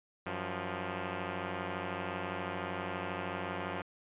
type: tone pair together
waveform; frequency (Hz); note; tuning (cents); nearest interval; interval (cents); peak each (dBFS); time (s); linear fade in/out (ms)
5% pulse; 94.16 / 175.7; F#2 / F3; +31 / +11; major seventh; 1080; -27; 0.26-3.82; 5
effects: resampled to 8000 Hz